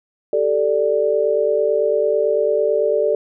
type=chord; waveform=sine; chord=G suspended second; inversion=none; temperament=just; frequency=392 / 441 / 588 Hz; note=G4 / A4 / D5; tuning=0 / +4 / +2 cents; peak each=-22 / -18 / -18 dBFS; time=0.33-3.15 s; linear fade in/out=2 ms; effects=none